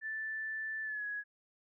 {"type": "tone with pitch glide", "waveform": "sine", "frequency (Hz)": [1760, 1672.8], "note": ["A6", "G#6"], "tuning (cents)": [0, 12], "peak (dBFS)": -36, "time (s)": [0.01, 1.24], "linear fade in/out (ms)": 50, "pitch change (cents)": -88, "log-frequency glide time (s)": [0.83, 1.05], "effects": []}